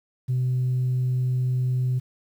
sine tone, 127 Hz, B2, 49 cents sharp, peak -19 dBFS, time 0.28-2 s, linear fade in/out 20 ms, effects tanh soft clip ceiling -18 dBFS + 9-bit

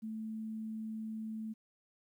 sine tone, 219.6 Hz, A3, 3 cents flat, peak -38 dBFS, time 0.02-1.54 s, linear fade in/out 20 ms, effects 12-bit

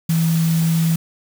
sine tone in noise, 163.8 Hz, E3, 11 cents flat, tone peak -14 dBFS, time 0.09-0.96 s, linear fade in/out 5 ms, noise white, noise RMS -30 dBFS, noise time 0.09-0.96 s, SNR +13 dB, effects none

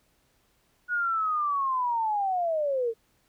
sine linear sweep, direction down, 1465 to 440 Hz, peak -24 dBFS, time 0.88-2.94 s, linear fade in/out 50 ms, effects pink hiss -68 dBFS RMS until 3.28 s

